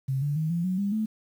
sine tone with pitch steps, 133.8 / 145.07 / 157.29 / 170.54 / 184.9 / 200.5 / 217.4 Hz, C3 / D3 / D#3 / F3 / F#3 / G3 / A3, +39 / -21 / +19 / -41 / -1 / +39 / -21 cents, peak -24 dBFS, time 0.08-1.06 s, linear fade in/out 10 ms, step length 140 ms, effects 9-bit

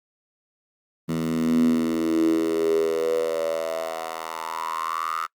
10% pulse tone with high-pass filter sweep, 81.3 Hz, E2, 23 cents flat, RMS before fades -24 dBFS, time 1.08-5.27 s, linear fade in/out 20 ms, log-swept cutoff 190 to 1300 Hz, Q 9.3, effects noise-tail reverb RT60 0.1 s tail -25 dB re dry + Opus 32 kbps

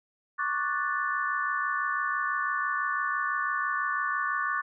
sine chord, D major seventh, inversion third, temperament equal, 1108.7 / 1174.7 / 1480 / 1760 Hz, C#6 / D6 / F#6 / A6, 0 / 0 / 0 / 0 cents, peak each -32 dBFS, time 0.38-4.62 s, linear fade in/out 20 ms, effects none

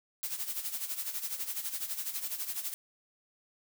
blue noise with tremolo, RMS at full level -34 dBFS, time 0.23-2.74 s, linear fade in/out 0 ms, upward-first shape sine, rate 12 Hz, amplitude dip 70%, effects none

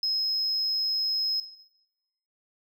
triangle tone, 5130 Hz, E8, 48 cents flat, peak -22 dBFS, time 0.03-1.4 s, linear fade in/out 2 ms, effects noise-tail reverb RT60 0.9 s tail -17 dB re dry + tanh soft clip ceiling -21 dBFS

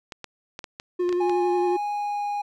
clicks, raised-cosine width 0.2 ms, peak -18 dBFS, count 8, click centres 0.122 / 0.243 / 0.591 / 0.642 / 0.799 / 1.092 / 1.127 / 1.296 s
triangle tone with vibrato, 355.8 Hz, F4, 32 cents sharp, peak -19 dBFS, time 0.99-1.77 s, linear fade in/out 10 ms, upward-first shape sine, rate 11 Hz, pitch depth 21 cents each way
triangle tone with pitch glide, 826 to 821.2 Hz, G#5 to G#5, -10 to -20 cents, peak -23 dBFS, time 1.2-2.42 s, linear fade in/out 10 ms, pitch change -10 cents, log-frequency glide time 1.94-2.24 s
effects none

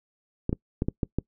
clicks, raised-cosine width 3 ms, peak -12 dBFS, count 6, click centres 0.494 / 0.529 / 0.821 / 0.885 / 1.032 / 1.186 s, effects noise-tail reverb RT60 0.1 s tail -24 dB re dry

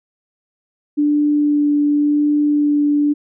sine tone with vibrato, 293.7 Hz, D4, in tune, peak -12 dBFS, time 0.97-3.14 s, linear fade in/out 20 ms, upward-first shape sine, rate 0.91 Hz, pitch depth 9 cents each way, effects none

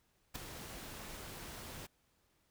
pink noise with ADSR envelope, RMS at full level -39 dBFS, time 0.34-1.87 s, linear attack 17 ms, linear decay 6 ms, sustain -9 dB, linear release 14 ms, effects pink hiss -75 dBFS RMS until 2.5 s

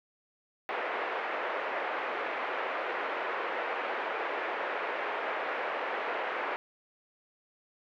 pink band-pass noise, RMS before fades -34 dBFS, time 0.69-6.56 s, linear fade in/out 0 ms, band 440 to 2300 Hz, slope 24 dB/octave, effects none

